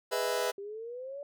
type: chord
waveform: sawtooth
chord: E major seventh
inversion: first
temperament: just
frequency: 412 / 494.4 / 618.1 / 659.3 Hz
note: G#4 / B4 / D#5 / E5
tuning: -14 / +2 / -12 / 0 cents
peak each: -31 / -28 / -32 / -32 dBFS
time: 0.11-0.52 s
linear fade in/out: 20 ms
type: exponential sweep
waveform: sine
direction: up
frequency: 392 to 581 Hz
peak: -38 dBFS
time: 0.58-1.23 s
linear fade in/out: 2 ms
effects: none